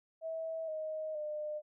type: tone with pitch steps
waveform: sine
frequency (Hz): 648 / 625.6 / 603.9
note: E5 / D#5 / D5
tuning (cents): -30 / +9 / +48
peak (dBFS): -36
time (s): 0.21-1.62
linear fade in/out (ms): 50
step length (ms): 470
effects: none